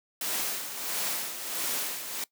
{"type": "noise with tremolo", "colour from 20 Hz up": "white", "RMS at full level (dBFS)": -30, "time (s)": [0.21, 2.24], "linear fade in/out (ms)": 2, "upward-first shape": "sine", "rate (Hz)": 1.5, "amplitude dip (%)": 60, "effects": ["noise-tail reverb RT60 0.1 s tail -20 dB re dry", "high-pass 200 Hz 12 dB/octave"]}